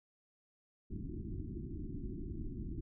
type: low-pass noise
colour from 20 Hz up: pink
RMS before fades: -42 dBFS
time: 0.9-2.81 s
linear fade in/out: 10 ms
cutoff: 370 Hz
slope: 96 dB/octave
effects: none